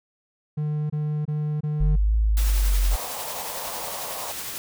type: tone bursts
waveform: triangle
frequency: 150.7 Hz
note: D3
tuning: 45 cents sharp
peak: -21 dBFS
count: 4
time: 0.57-1.962 s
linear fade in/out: 10 ms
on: 330 ms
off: 24 ms
type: linear two-way sweep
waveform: sine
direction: up then down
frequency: 44.21 to 55 to 44.21 Hz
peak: -17 dBFS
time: 1.8-2.96 s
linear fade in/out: 10 ms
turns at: 2.15 s
type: noise with tremolo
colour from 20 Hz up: white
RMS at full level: -32 dBFS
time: 2.37-4.58 s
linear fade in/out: 0 ms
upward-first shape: sine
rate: 11 Hz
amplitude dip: 25%
type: band-pass noise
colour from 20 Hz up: white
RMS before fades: -37 dBFS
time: 2.91-4.32 s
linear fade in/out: 2 ms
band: 490 to 1100 Hz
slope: 48 dB/octave
effects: none